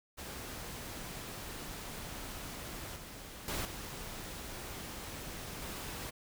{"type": "noise with level steps", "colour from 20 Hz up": "pink", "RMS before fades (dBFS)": [-44, -48, -37, -44, -42], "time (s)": [0.17, 6.11], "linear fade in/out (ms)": 20, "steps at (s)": [2.96, 3.48, 3.65, 5.62], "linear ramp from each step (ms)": 2, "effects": []}